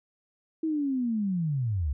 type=linear sweep; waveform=sine; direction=down; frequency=325.7 to 63.4 Hz; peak=-25 dBFS; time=0.63-1.93 s; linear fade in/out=5 ms; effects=none